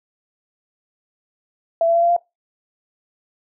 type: tone with pitch steps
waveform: sine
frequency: 666 / 673 / 680 / 687.1 / 694.3 Hz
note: E5 / E5 / F5 / F5 / F5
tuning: +18 / +36 / -46 / -28 / -10 cents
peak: -13 dBFS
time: 1.81-2.165 s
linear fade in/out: 2 ms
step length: 71 ms
effects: noise-tail reverb RT60 0.2 s tail -22 dB re dry